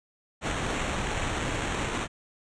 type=noise with sample-and-hold; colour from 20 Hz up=pink; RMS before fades=-30 dBFS; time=0.41-2.08 s; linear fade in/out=50 ms; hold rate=4900 Hz; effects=resampled to 22050 Hz